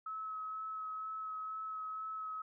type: tone with vibrato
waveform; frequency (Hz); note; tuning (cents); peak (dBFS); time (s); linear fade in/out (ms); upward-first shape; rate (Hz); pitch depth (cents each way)
sine; 1288; E6; -41; -39; 0.06-2.42; 5; sine; 2.1; 13
effects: none